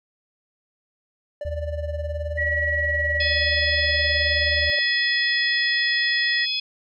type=tone with tremolo; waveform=triangle; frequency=587.3 Hz; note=D5; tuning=in tune; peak=-24 dBFS; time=1.41-4.79 s; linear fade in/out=2 ms; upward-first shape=sine; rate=19 Hz; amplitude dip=75%
type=tone; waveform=sine; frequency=77.78 Hz; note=D#2; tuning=in tune; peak=-27 dBFS; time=1.45-4.7 s; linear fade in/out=0 ms
type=tone with pitch glide; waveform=sine; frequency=1925 to 1905.1 Hz; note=B6 to A#6; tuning=-45 to +37 cents; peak=-21 dBFS; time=2.37-6.46 s; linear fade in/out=20 ms; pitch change=-18 cents; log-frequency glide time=4.55-5.95 s
type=harmonic tone; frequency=844 Hz; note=G#5; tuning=28 cents sharp; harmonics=3 / 4 / 5 / 6; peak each=-30 / -26 / -32 / -27 dBFS; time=3.2-6.6 s; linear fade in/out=5 ms
effects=none